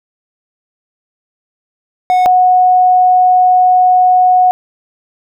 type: tone pair in turn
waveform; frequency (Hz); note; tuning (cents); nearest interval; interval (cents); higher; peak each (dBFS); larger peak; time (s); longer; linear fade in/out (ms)
triangle / sine; 733 / 733; F#5 / F#5; -16 / -16; unison; 0; neither; -5; neither; 2.1-2.26 / 2.26-4.51; second; 0
effects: none